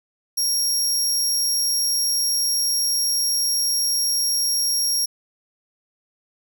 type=tone; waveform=25% pulse; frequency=5588 Hz; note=F8; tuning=in tune; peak=-14 dBFS; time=0.37-5.06 s; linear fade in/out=10 ms; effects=none